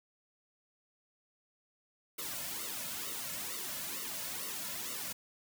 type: noise with flanger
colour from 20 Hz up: white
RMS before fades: -40 dBFS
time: 2.18-5.13 s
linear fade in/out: 10 ms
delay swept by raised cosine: 1.2 to 2.6 ms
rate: 2.2 Hz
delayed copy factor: -0.9
effects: none